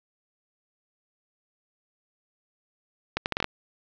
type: accelerating click train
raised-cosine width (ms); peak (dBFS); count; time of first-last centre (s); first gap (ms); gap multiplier
0.3; -9; 7; 3.17-3.444; 89; 0.72
effects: resampled to 16000 Hz + 7-bit